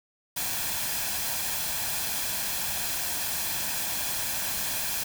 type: noise with comb filter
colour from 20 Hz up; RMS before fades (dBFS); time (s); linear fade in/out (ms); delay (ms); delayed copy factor
white; -30; 0.36-5.04; 10; 1.2; +0.5
effects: none